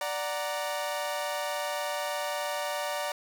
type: chord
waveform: sawtooth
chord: D augmented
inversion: none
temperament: equal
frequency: 587.3 / 740 / 932.3 Hz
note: D5 / F#5 / A#5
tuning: 0 / 0 / 0 cents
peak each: -29 / -33 / -32 dBFS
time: 0.01-3.12 s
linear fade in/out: 2 ms
effects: none